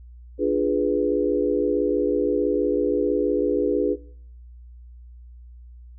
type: chord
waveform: sine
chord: D diminished seventh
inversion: none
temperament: equal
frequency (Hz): 293.7 / 349.2 / 415.3 / 493.9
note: D4 / F4 / Ab4 / Cb5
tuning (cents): 0 / 0 / 0 / 0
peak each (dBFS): -24 / -26 / -23 / -24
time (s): 0.38-3.97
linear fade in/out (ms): 50
effects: noise-tail reverb RT60 0.6 s tail -20 dB re dry + added 60 Hz sine -41 dBFS peak until 5.98 s